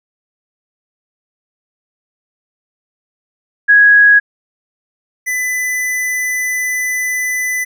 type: tone pair in turn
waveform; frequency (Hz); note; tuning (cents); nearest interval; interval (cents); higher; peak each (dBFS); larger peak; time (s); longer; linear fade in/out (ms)
sine / square; 1661.2 / 2002; G#6 / B6; 0 / +23; minor third; 323; second; -4 / -16; first; 3.68-4.2 / 5.26-7.65; second; 20
effects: none